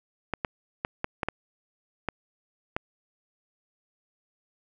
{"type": "clicks", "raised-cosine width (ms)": 0.5, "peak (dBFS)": -12, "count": 8, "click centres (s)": [0.337, 0.448, 0.849, 1.044, 1.232, 1.286, 2.087, 2.765], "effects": []}